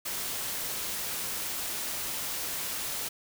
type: noise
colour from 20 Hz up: white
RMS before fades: -34 dBFS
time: 0.05-3.09 s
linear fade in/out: 10 ms
effects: none